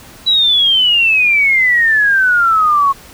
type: exponential sweep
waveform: sine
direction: down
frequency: 3951 to 1089 Hz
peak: -8 dBFS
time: 0.26-2.93 s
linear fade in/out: 20 ms
effects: pink hiss -38 dBFS RMS until 3.13 s